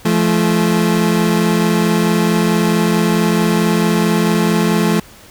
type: tone pair together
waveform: 30% pulse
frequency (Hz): 171.36 / 215.9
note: F3 / A3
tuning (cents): -33 / -33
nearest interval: major third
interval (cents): 400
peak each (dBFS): -12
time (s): 0.05-5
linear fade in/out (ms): 5
effects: pink hiss -41 dBFS RMS until 5.3 s